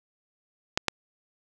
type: clicks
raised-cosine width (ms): 0.2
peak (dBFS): -5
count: 2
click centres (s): 0.775 / 0.883
effects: none